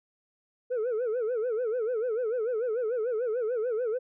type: tone with vibrato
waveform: sine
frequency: 466.2 Hz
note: A#4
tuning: in tune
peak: -24 dBFS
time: 0.7-3.99 s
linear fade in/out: 20 ms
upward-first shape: sine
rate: 6.8 Hz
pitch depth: 160 cents each way
effects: tanh soft clip ceiling -25 dBFS